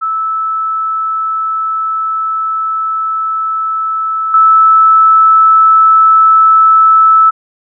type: tone with level steps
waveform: sine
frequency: 1310 Hz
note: E6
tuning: 11 cents flat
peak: -12 / -3 dBFS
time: 0.01-7.31 s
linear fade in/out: 20 ms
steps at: 4.34 s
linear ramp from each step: 2 ms
effects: none